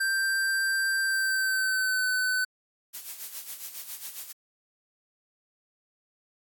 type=tone with pitch glide; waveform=square; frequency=1573 to 1510.7 Hz; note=G6 to F#6; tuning=+6 to +36 cents; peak=-25 dBFS; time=0-2.45 s; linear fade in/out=10 ms; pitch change=-70 cents; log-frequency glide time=1.02-2.07 s
type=noise with tremolo; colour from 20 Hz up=blue; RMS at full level=-36 dBFS; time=2.93-4.33 s; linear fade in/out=20 ms; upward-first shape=sine; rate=7.3 Hz; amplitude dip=65%
effects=AAC 64 kbps